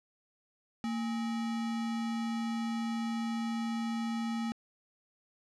sine tone with sample-and-hold, 228.6 Hz, A#3, 34 cents flat, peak -31 dBFS, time 0.84-4.52 s, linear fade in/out 0 ms, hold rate 1050 Hz, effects low-pass 6000 Hz 12 dB/octave

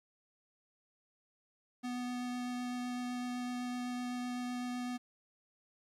square tone with vibrato, 246.9 Hz, B3, in tune, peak -37 dBFS, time 1.83-4.98 s, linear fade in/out 20 ms, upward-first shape triangle, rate 7.9 Hz, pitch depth 9 cents each way, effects low-pass 9000 Hz 12 dB/octave + 11-bit

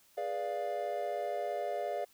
triangle chord, G# diminished seventh, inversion none, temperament equal with one note detuned, 415.3 / 490.2 / 587.3 / 698.5 Hz, G#4 / B4 / D5 / F5, 0 / -13 / 0 / 0 cents, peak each -39 / -40 / -35 / -35 dBFS, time 0.17-2.05 s, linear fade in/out 10 ms, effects white hiss -65 dBFS RMS until 2.13 s

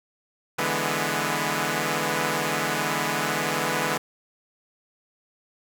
5% pulse chord, E dominant seventh, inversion third, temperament equal, 146.83 / 164.81 / 207.7 / 246.9 Hz, D3 / E3 / G#3 / B3, 0 / 0 / 0 / 0 cents, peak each -18 dBFS, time 0.58-3.98 s, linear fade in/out 10 ms, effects none

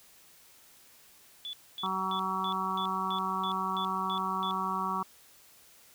sine tone bursts, 3449 Hz, A7, 35 cents flat, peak -36 dBFS, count 10, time 1.45-4.51 s, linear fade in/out 0 ms, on 81 ms, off 250 ms
harmonic tone, 188.9 Hz, F#3, 36 cents sharp, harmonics 1 / 2 / 4 / 5 / 6 / 7, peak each -38 / -43 / -41 / -35 / -32 / -39 dBFS, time 1.83-5.03 s, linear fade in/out 5 ms
effects white hiss -58 dBFS RMS until 5.94 s

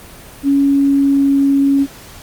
sine tone with pitch glide, 278.9 to 277.1 Hz, C#4 to C#4, +11 to -1 cents, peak -9 dBFS, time 0.43-1.87 s, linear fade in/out 50 ms, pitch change -12 cents, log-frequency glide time 0.65-1.32 s, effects pink hiss -37 dBFS RMS until 2.22 s + Opus 24 kbps

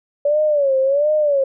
sine tone with vibrato, 569 Hz, C#5, 45 cents sharp, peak -13 dBFS, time 0.25-1.44 s, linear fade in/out 5 ms, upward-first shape sine, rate 1.4 Hz, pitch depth 130 cents each way, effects none

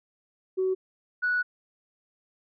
sine tone pair in turn, 375.7 / 1471.9 Hz, F#4 / F#6, +26 / -9 cents, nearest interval 2 octaves, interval 2365 cents, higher second, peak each -22 dBFS, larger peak neither, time 0.57-0.75 / 1.22-1.43 s, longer second, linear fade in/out 20 ms, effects tanh soft clip ceiling -18 dBFS

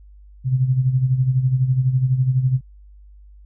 sine tone with tremolo, 129.4 Hz, C3, 19 cents flat, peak -12 dBFS, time 0.44-2.61 s, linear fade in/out 50 ms, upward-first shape sine, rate 12 Hz, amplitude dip 65%, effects added 50 Hz sine -42 dBFS peak until 3.45 s

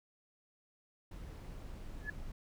brown noise, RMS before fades -46 dBFS, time 1.11-2.32 s, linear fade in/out 5 ms
sine tone with exponential growth, 1709 Hz, G#6, 49 cents sharp, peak -33 dBFS, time 2.01-2.1 s, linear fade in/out 5 ms, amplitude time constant 19 ms
effects none

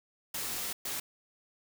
white noise bursts at uneven times, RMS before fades -36 dBFS, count 2, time 0.34-0.73 / 0.85-1 s, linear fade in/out 5 ms, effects none

